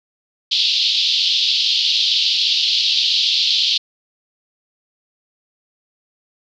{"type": "band-pass noise", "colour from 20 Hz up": "white", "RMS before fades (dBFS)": -17, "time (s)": [0.51, 3.78], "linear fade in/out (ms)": 10, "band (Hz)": [3000, 4600], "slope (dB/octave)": 48, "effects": []}